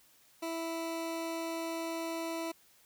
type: tone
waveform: 20% pulse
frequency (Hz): 329.6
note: E4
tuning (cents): 0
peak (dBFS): -30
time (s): 0.42-2.52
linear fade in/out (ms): 10
effects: white hiss -64 dBFS RMS until 2.85 s